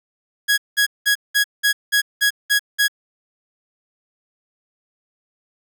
sawtooth tone bursts, 1662 Hz, G#6, 1 cent sharp, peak -10 dBFS, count 9, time 0.48-2.882 s, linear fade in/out 20 ms, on 98 ms, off 190 ms, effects none

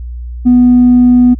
triangle tone with tanh clipping, 246.9 Hz, B3, in tune, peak -3 dBFS, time 0.45-1.35 s, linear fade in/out 20 ms, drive 5 dB, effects added 60 Hz sine -20 dBFS peak until 1.39 s

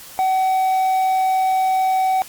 triangle tone, 756 Hz, F#5, 37 cents sharp, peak -13 dBFS, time 0.19-2.22 s, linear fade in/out 0 ms, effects white hiss -39 dBFS RMS until 2.28 s + Opus 48 kbps

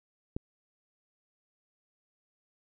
click, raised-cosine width 3 ms, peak -20 dBFS, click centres 0.365 s, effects none

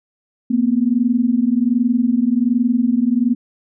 sine tone pair together, 230.9 / 252.2 Hz, A#3 / B3, -16 / +36 cents, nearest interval major second, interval 152 cents, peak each -16 dBFS, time 0.5-3.35 s, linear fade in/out 10 ms, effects none

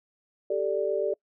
sine chord, G suspended second, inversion none, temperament equal, 392 / 440 / 587.3 Hz, G4 / A4 / D5, 0 / 0 / 0 cents, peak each -29 / -29 / -28 dBFS, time 0.5-1.14 s, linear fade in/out 5 ms, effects noise-tail reverb RT60 0.1 s tail -26 dB re dry

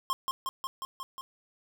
square tone with echo, 1066 Hz, C6, 32 cents sharp, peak -27 dBFS, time 0.1-0.13 s, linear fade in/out 0 ms, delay 180 ms, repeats 6, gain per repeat -2 dB, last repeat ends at 1.21 s, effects none

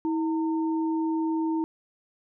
sine tone pair together, 322 / 910.8 Hz, E4 / A#5, -41 / -40 cents, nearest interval octave + tritone, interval 1801 cents, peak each -24 / -34 dBFS, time 0.05-1.64 s, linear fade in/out 0 ms, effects none

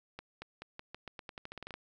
accelerating click train, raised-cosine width 0.3 ms, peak -27 dBFS, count 16, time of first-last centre 0.19-1.74 s, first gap 230 ms, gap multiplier 0.87, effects none

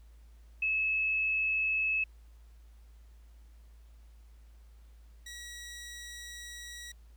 sine / 15% pulse tone pair in turn, 2593 / 1920.2 Hz, E7 / B6, -29 / -49 cents, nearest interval perfect fourth, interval 520 cents, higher first, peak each -27 / -37 dBFS, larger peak first, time 0.62-2.04 / 5.26-6.92 s, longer second, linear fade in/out 5 ms, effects added 56 Hz sine -52 dBFS peak until 7.16 s + pink hiss -70 dBFS RMS until 7.16 s

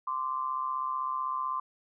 sine tone pair together, 1038.9 / 1174.7 Hz, C6 / D6, -13 / 0 cents, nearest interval major second, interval 213 cents, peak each -31 / -34 dBFS, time 0.07-1.6 s, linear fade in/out 5 ms, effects none

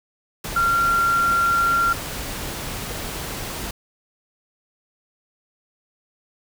sine tone in noise, 1378 Hz, F6, 24 cents flat, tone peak -16 dBFS, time 0.56-1.93 s, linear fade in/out 5 ms, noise pink, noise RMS -30 dBFS, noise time 0.44-3.71 s, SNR +11 dB, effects none

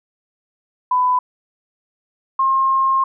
sine tone pair in turn, 1000 / 1067.9 Hz, B5 / C6, +21 / +35 cents, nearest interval minor second, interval 114 cents, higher second, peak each -13 dBFS, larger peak neither, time 0.91-1.19 / 2.39-3.04 s, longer second, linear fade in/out 5 ms, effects none

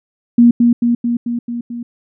sine tone with echo, 237.5 Hz, A#3, 33 cents sharp, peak -4 dBFS, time 0.38-0.51 s, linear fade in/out 5 ms, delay 220 ms, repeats 6, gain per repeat -3 dB, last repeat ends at 1.83 s, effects none

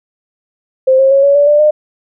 sine tone with pitch steps, 523.3 / 536.2 / 549.3 / 562.8 / 576.6 / 590.8 / 605.3 Hz, C5 / C5 / C#5 / C#5 / D5 / D5 / D#5, 0 / +42 / -16 / +26 / -32 / +10 / -48 cents, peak -5 dBFS, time 0.87-1.71 s, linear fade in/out 10 ms, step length 120 ms, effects none

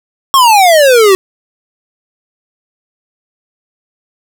square exponential sweep, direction down, 1113 to 370 Hz, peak -4 dBFS, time 0.34-1.15 s, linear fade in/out 0 ms, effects none

